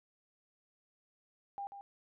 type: tone with echo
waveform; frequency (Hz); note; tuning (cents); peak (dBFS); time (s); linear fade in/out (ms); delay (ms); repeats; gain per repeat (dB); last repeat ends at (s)
sine; 800; G5; +35; -38; 1.58-1.67; 0; 140; 1; -8; 1.81
effects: none